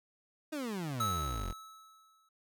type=exponential sweep; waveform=30% pulse; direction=down; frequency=320 to 39.3 Hz; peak=-33 dBFS; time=0.52-1.53 s; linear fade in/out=10 ms
type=tone with exponential decay; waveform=square; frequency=1300 Hz; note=E6; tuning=24 cents flat; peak=-30 dBFS; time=1-2.29 s; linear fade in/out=5 ms; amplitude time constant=280 ms
effects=none